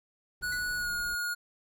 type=noise; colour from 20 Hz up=brown; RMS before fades=-47 dBFS; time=0.41-1.15 s; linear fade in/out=5 ms
type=tone with pitch glide; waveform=square; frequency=1468 to 1436.1 Hz; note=F#6 to F6; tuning=-14 to +48 cents; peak=-31 dBFS; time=0.42-1.35 s; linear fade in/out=20 ms; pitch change=-38 cents; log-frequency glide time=0.75-0.9 s
type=tone with exponential decay; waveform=sawtooth; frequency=1994 Hz; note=B6; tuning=16 cents sharp; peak=-37 dBFS; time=0.52-0.68 s; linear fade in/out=5 ms; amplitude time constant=33 ms
effects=none